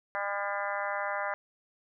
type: harmonic tone with a mistuned harmonic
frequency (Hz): 201.4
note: G3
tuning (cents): +47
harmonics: 3 / 4 / 5 / 6 / 7 / 8 / 9 / 10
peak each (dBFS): -36 / -37 / -38 / -39 / -39 / -40 / -41 / -41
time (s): 0.15-1.34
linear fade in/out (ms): 0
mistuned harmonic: 9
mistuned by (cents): -39
effects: none